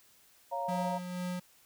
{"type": "chord", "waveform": "sine", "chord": "Bb minor", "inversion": "first", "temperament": "equal", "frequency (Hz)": [554.4, 698.5, 932.3], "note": ["Db5", "F5", "Bb5"], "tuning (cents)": [0, 0, 0], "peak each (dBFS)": [-38, -37, -35], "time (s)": [0.51, 0.99], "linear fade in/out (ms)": 20}
{"type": "tone with tremolo", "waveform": "square", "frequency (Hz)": 180, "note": "F#3", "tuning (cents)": -47, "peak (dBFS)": -34, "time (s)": [0.68, 1.4], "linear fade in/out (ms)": 10, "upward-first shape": "sine", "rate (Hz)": 2.1, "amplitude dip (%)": 45}
{"effects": ["white hiss -63 dBFS RMS until 1.65 s"]}